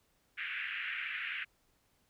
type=band-pass noise; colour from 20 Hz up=white; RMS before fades=-39 dBFS; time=0.37-1.45 s; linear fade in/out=20 ms; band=1500 to 2700 Hz; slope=48 dB/octave; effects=pink hiss -73 dBFS RMS until 2.09 s

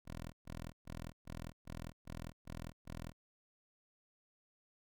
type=tone bursts; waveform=10% pulse; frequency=41.13 Hz; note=E1; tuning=3 cents flat; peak=-36 dBFS; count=8; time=0.05-3.13 s; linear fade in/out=50 ms; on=280 ms; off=120 ms; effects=none

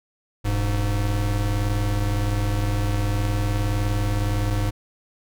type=tone pair together; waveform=square; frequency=40.72 / 102.6 Hz; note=E1 / G#2; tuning=-20 / -21 cents; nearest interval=octave + major third; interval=1599 cents; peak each=-25 / -23 dBFS; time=0.44-4.71 s; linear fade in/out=20 ms; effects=none

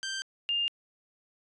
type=tone pair in turn; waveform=15% pulse / sine; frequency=1568 / 2810 Hz; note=G6 / F7; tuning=0 / +10 cents; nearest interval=minor seventh; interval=1010 cents; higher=second; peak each=-26 dBFS; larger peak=neither; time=0.03-0.22 / 0.49-0.68 s; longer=neither; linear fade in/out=0 ms; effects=resampled to 22050 Hz

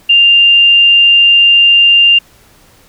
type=tone; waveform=sine; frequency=2794 Hz; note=F7; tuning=in tune; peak=-3 dBFS; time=0.09-2.19 s; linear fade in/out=10 ms; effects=pink hiss -45 dBFS RMS until 2.88 s

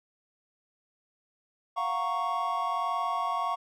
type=chord; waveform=triangle; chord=Gb major seventh; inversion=third; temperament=equal; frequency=698.5 / 740 / 932.3 / 1108.7 Hz; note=F5 / Gb5 / Bb5 / Db6; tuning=0 / 0 / 0 / 0 cents; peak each=-32 / -34 / -33 / -28 dBFS; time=1.76-3.56 s; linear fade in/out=20 ms; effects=none

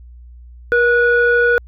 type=tone pair together; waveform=sine; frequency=477.1 / 1463.9 Hz; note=A#4 / F#6; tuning=+40 / -19 cents; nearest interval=octave + perfect fifth; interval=1941 cents; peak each=-12 dBFS; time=0.72-1.58 s; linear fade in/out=0 ms; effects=tanh soft clip ceiling -5 dBFS + added 60 Hz sine -36 dBFS peak until 1.67 s

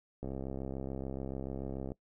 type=click train; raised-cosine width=2 ms; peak=-26 dBFS; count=114; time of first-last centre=0.23-1.919 s; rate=66.9 Hz; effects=noise-tail reverb RT60 0.1 s tail -21 dB re dry

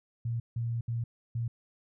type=tone bursts at uneven times; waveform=sine; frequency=116.8 Hz; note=A#2; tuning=4 cents sharp; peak=-29 dBFS; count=4; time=0.25-0.4 / 0.56-0.81 / 0.88-1.04 / 1.35-1.48 s; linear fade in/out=5 ms; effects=none

